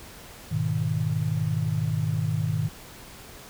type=chord; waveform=sine; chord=G# minor; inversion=none; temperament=equal; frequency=103.83 / 123.47 / 155.56 Hz; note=G#2 / B2 / D#3; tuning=0 / 0 / 0 cents; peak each=-28 / -29 / -26 dBFS; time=0.51-2.69 s; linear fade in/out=10 ms; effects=pink hiss -45 dBFS RMS until 3.49 s